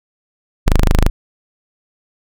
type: tone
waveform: sawtooth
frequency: 25.96 Hz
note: G#0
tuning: in tune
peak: -5 dBFS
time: 0.66-1.1 s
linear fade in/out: 10 ms
effects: none